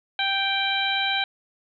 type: harmonic tone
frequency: 784 Hz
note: G5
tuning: in tune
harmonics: 1 / 2 / 3 / 4 / 5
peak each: -28 / -28 / -28 / -28 / -28 dBFS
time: 0.19-1.24 s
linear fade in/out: 2 ms
effects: none